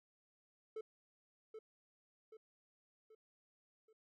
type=tone with echo; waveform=triangle; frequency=438.1 Hz; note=A4; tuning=7 cents flat; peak=-40 dBFS; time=0.76-0.81 s; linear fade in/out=5 ms; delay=780 ms; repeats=4; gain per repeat=-6 dB; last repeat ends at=3.93 s; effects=none